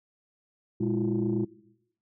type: tone cluster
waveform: sine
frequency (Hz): 118.3 / 205.1 / 327.9 / 356.1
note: A#2 / G#3 / E4 / F4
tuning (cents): +26 / -21 / -9 / +34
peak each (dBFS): -31 / -28 / -29 / -30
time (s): 0.8-1.45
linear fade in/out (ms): 10
effects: noise-tail reverb RT60 0.9 s tail -21 dB re dry + tanh soft clip ceiling -18 dBFS